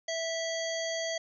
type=harmonic tone with a mistuned harmonic; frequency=656 Hz; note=E5; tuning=9 cents flat; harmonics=1 / 3 / 5 / 7 / 9 / 10; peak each=-33 / -38 / -40 / -41 / -43 / -43 dBFS; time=0.08-1.18 s; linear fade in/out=5 ms; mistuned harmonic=9; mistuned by=+30 cents; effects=none